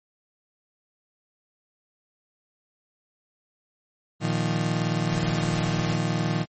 35% pulse chord, Bb suspended fourth, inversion none, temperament just, 116.54 / 155.39 / 174.81 Hz, Bb2 / Eb3 / F3, 0 / -2 / +2 cents, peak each -27 / -25 / -26 dBFS, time 4.2-6.46 s, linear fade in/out 50 ms
pink noise, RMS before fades -35 dBFS, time 5.08-5.99 s, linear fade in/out 50 ms
effects MP3 32 kbps

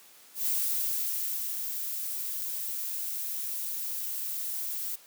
violet noise with ADSR envelope, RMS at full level -28 dBFS, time 0.34-4.96 s, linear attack 120 ms, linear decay 1100 ms, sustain -6 dB, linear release 10 ms, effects white hiss -55 dBFS RMS until 5.06 s + high-pass 200 Hz 12 dB/octave

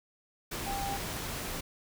sine tone in noise, 794 Hz, G5, 22 cents sharp, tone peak -34 dBFS, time 0.66-0.97 s, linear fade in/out 10 ms, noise pink, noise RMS -37 dBFS, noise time 0.51-1.61 s, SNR 0 dB, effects none

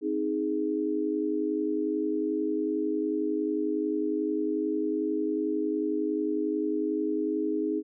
sine chord, Ab major, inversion first, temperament equal with one note detuned, 261.6 / 312.7 / 415.3 Hz, C4 / Eb4 / Ab4, 0 / +9 / 0 cents, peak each -34 / -28 / -30 dBFS, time 0.01-7.83 s, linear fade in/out 50 ms, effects none

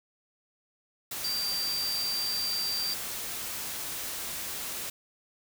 sine tone in noise, 4699 Hz, D8, in tune, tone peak -29 dBFS, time 1.24-2.94 s, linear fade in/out 5 ms, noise white, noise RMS -36 dBFS, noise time 1.11-4.9 s, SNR +4 dB, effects none

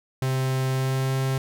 45% pulse tone with pitch glide, 131.3 to 133.06 Hz, C3 to C3, +6 to +29 cents, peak -22 dBFS, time 0.22-1.38 s, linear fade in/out 2 ms, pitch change +23 cents, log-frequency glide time 0.68-1.14 s, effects none

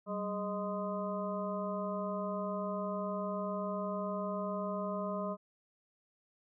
harmonic tone with a mistuned harmonic, 207 Hz, G#3, 5 cents flat, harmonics 1 / 2 / 3 / 5 / 6, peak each -38 / -44 / -38 / -42 / -44 dBFS, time 0.06-5.37 s, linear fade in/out 50 ms, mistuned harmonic 1, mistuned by -130 cents, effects none

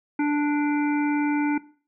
harmonic tone, 293.7 Hz, D4, in tune, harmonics 1 / 3 / 5 / 7 / 8, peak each -20 / -30 / -34 / -37 / -38 dBFS, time 0.19-1.58 s, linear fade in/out 5 ms, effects noise-tail reverb RT60 0.4 s tail -18 dB re dry

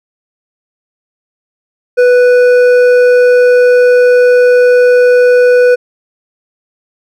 triangle tone with hard clipping, 493.9 Hz, B4, in tune, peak -5 dBFS, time 1.97-5.76 s, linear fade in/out 20 ms, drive 11 dB, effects none

